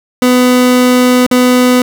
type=tone with dropouts; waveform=30% pulse; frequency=250 Hz; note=B3; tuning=21 cents sharp; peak=-3 dBFS; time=0.22-1.82 s; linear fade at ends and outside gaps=2 ms; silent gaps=1.265-1.312 s; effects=none